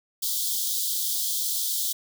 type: high-pass noise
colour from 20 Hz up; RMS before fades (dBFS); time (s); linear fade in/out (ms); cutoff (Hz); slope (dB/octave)
white; -27; 0.22-1.93; 10; 3200; 96
effects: none